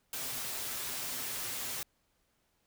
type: noise with comb filter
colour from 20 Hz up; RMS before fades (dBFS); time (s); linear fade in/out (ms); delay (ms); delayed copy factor
white; -38; 0.13-1.83; 2; 7.7; +0.5
effects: pink hiss -75 dBFS RMS until 2.66 s